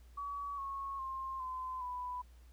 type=tone with pitch steps; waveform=sine; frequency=1135 / 1097.6 / 1061.4 / 1026.5 / 992.7 Hz; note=C#6 / C#6 / C6 / C6 / B5; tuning=+41 / -17 / +24 / -33 / +9 cents; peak=-38 dBFS; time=0.17-2.22 s; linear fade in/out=10 ms; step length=410 ms; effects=added 60 Hz sine -55 dBFS peak until 2.52 s + pink hiss -70 dBFS RMS until 2.52 s